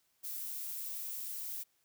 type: noise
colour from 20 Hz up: violet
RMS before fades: -41 dBFS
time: 0.23-1.64 s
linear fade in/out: 20 ms
effects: white hiss -75 dBFS RMS until 1.84 s